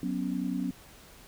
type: chord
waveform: sine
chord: F# suspended fourth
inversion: none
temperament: equal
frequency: 185 / 246.9 / 277.2 Hz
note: F#3 / B3 / C#4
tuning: 0 / 0 / 0 cents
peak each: -33 dBFS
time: 0.03-0.71 s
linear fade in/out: 2 ms
effects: pink hiss -53 dBFS RMS until 1.27 s